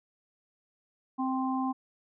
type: harmonic tone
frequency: 261.6 Hz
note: C4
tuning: in tune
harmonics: 1 / 3 / 4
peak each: -29 / -34 / -35 dBFS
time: 1.18-1.73 s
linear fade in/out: 20 ms
effects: none